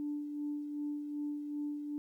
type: tone with tremolo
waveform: sine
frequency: 293.7 Hz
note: D4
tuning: in tune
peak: -33 dBFS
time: 0-1.98 s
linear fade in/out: 0 ms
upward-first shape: sine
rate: 2.6 Hz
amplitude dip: 45%
effects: tanh soft clip ceiling -29 dBFS + 12-bit